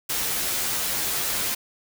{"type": "noise with comb filter", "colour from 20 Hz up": "white", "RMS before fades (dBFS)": -26, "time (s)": [0.09, 1.55], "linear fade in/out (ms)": 10, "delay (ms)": 12, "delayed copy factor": -0.65, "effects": []}